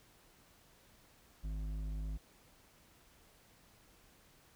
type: tone with hard clipping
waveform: sine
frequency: 51.91 Hz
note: G#1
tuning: in tune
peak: -39 dBFS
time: 1.43-2.18 s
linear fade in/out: 20 ms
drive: 9 dB
effects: pink hiss -65 dBFS RMS until 4.55 s